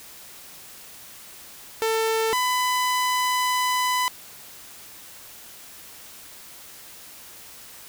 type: tone pair in turn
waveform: sawtooth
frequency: 446.1 / 1001.5 Hz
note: A4 / B5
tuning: +24 / +24 cents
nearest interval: octave + major second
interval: 1400 cents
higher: second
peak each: -17 dBFS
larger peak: neither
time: 1.82-2.33 / 2.33-4.08 s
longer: second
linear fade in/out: 0 ms
effects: white hiss -44 dBFS RMS until 7.88 s